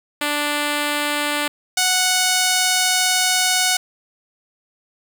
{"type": "tone pair in turn", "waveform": "5% pulse", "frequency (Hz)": [293.7, 737.9], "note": ["D4", "F#5"], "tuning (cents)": [0, -5], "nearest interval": "octave + major third", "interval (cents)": 1595, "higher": "second", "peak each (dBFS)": [-8, -4], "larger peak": "second", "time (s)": [[0.21, 1.48], [1.77, 3.77]], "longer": "second", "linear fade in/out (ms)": 5, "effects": []}